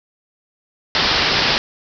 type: low-pass noise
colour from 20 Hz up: white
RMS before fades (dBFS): -17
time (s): 0.95-1.58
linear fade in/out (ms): 0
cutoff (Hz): 5300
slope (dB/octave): 96
effects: none